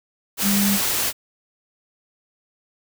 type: tone in noise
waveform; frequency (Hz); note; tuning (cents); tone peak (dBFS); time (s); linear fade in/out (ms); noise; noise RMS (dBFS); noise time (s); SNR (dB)
sine; 200; G3; +35; -18; 0.42-0.79; 50; white; -22; 0.37-1.13; +1
effects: none